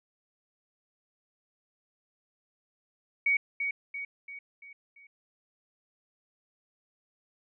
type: tone with echo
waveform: sine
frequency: 2246 Hz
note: C#7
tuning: 22 cents sharp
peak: -22 dBFS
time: 3.26-3.37 s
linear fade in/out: 5 ms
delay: 340 ms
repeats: 5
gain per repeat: -6 dB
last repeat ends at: 5.07 s
effects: none